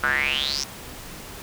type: tone with band-pass filter sweep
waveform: square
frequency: 69.6 Hz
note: C#2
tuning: 8 cents sharp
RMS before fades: -24 dBFS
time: 0.03-0.64 s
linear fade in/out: 5 ms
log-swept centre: 1400 to 5800 Hz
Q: 9
effects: pink hiss -39 dBFS RMS until 1.42 s